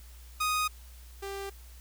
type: tone pair in turn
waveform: sawtooth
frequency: 1245 / 394.5 Hz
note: D#6 / G4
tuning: +1 / +11 cents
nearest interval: octave + minor sixth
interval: 1990 cents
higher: first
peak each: -23 / -32 dBFS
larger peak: first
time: 0.4-0.68 / 1.22-1.5 s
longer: neither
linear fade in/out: 10 ms
effects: added 60 Hz sine -47 dBFS peak until 1.8 s + white hiss -57 dBFS RMS until 1.8 s